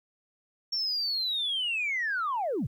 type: linear sweep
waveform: sine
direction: down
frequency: 5500 to 87.31 Hz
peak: -26 dBFS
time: 0.72-2.67 s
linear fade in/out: 10 ms
effects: tanh soft clip ceiling -23 dBFS + 11-bit